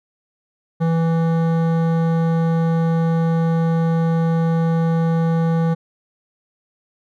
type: tone with hard clipping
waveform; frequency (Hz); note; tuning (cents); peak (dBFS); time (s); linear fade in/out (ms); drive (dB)
sine; 164.81; E3; 0; -17; 0.8-5.75; 20; 14
effects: none